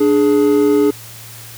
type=tone pair together; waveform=triangle; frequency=293.7 / 419 Hz; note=D4 / G#4; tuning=0 / +15 cents; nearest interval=tritone; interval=615 cents; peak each=-11 / -10 dBFS; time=0-0.91 s; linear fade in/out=10 ms; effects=added 114 Hz sine -38 dBFS peak until 1.57 s + white hiss -36 dBFS RMS until 1.57 s